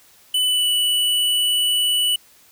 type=tone with pitch glide; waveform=square; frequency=2995 to 2961 Hz; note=F#7 to F#7; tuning=+20 to +1 cents; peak=-17 dBFS; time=0.34-2.16 s; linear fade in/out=5 ms; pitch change=-19 cents; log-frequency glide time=0.45-0.68 s; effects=white hiss -52 dBFS RMS until 2.51 s